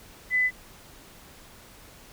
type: tone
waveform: sine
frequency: 2005 Hz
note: B6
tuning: 26 cents sharp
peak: -20 dBFS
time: 0.3-0.51 s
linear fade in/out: 50 ms
effects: pink hiss -50 dBFS RMS until 2.12 s